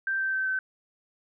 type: tone with pitch steps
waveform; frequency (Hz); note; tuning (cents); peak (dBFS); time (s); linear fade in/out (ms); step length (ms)
sine; 1568 / 1556.3 / 1544.6 / 1533.1; G6 / G6 / G6 / G6; 0 / -13 / -26 / -39; -25; 0.07-0.59; 2; 130
effects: none